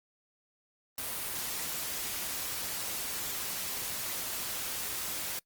white noise, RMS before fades -36 dBFS, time 0.98-5.39 s, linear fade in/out 2 ms, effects noise-tail reverb RT60 0.1 s tail -23 dB re dry + Opus 32 kbps

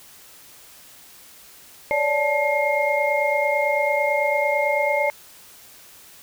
sine tone cluster, 559 / 588 / 873 / 2134 Hz, C#5 / D5 / A5 / C7, +14 / +2 / -14 / +34 cents, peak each -26 / -22 / -25 / -23 dBFS, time 1.91-5.1 s, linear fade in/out 0 ms, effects white hiss -47 dBFS RMS until 6.22 s

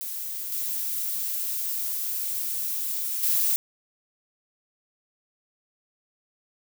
violet noise with level steps, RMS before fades -33 / -29 / -23 dBFS, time 0.01-3.56 s, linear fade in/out 0 ms, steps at 0.52 / 3.23 s, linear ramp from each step 2 ms, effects none

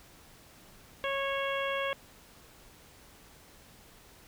harmonic tone, 550 Hz, C#5, 14 cents flat, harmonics 1 / 2 / 3 / 4 / 5 / 6, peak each -33 / -36 / -38 / -39 / -40 / -41 dBFS, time 1.04-1.93 s, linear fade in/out 0 ms, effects pink hiss -56 dBFS RMS until 4.27 s

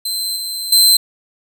sawtooth tone with level steps, 4097 Hz, C8, 37 cents flat, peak -16 / -19 / -5 dBFS, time 0.05-0.97 s, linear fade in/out 5 ms, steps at 0.36 / 0.72 s, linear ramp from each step 5 ms, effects none

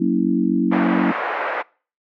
sine chord, F# dominant seventh, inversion none, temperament equal with one note detuned, 185 / 233.1 / 277.2 / 325.5 Hz, F#3 / A#3 / C#4 / E4, 0 / 0 / 0 / -22 cents, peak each -21 dBFS, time 0-1.12 s, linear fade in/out 10 ms
pink band-pass noise, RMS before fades -24 dBFS, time 0.71-1.63 s, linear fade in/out 20 ms, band 500 to 2000 Hz, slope 24 dB/octave
effects noise-tail reverb RT60 0.4 s tail -25 dB re dry

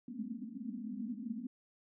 pink band-pass noise, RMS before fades -42 dBFS, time 0.08-1.47 s, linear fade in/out 5 ms, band 210 to 260 Hz, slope 96 dB/octave, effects none

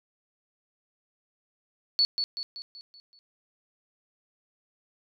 sine tone with echo, 4435 Hz, C#8, in tune, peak -19 dBFS, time 1.99-2.05 s, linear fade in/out 0 ms, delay 190 ms, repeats 6, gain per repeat -6 dB, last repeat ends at 3.19 s, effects none

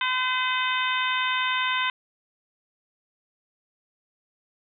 harmonic tone with a mistuned harmonic, 510 Hz, C5, 44 cents flat, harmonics 2 / 3 / 4 / 5 / 6 / 7, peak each -27 / -29 / -30 / -31 / -32 / -32 dBFS, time 0.01-1.9 s, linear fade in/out 2 ms, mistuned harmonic 7, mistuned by +27 cents, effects none

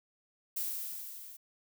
violet noise with level ramp, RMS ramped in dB -34 to -50 dBFS, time 0.56-1.37 s, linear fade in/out 10 ms, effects none

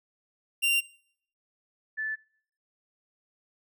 45% pulse / sine tone pair in turn, 2774 / 1747.5 Hz, F7 / A6, -12 / -12 cents, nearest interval minor sixth, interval 800 cents, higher first, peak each -22 / -29 dBFS, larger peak first, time 0.62-0.81 / 1.97-2.16 s, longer neither, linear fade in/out 20 ms, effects noise-tail reverb RT60 0.6 s tail -22 dB re dry

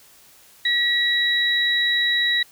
sine tone pair together, 1922 / 3875 Hz, B6 / B7, -48 / -34 cents, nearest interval octave, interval 1214 cents, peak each -20 dBFS, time 0.65-2.43 s, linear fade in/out 5 ms, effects white hiss -51 dBFS RMS until 2.51 s

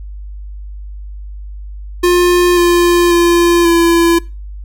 square tone with pitch steps, 354 / 348.5 / 344.4 / 338.1 Hz, F4 / F4 / F4 / E4, +23 / -4 / -24 / +44 cents, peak -8 dBFS, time 2.03-4.19 s, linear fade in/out 10 ms, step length 540 ms, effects noise-tail reverb RT60 0.3 s tail -23 dB re dry + added 50 Hz sine -25 dBFS peak until 4.64 s

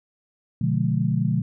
sine chord, B diminished seventh, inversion none, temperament just, 123.47 / 148.16 / 177.8 / 213.4 Hz, B2 / D3 / F3 / Ab3, 0 / +16 / +31 / +47 cents, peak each -24 / -24 / -25 / -27 dBFS, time 0.61-1.42 s, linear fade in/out 5 ms, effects none

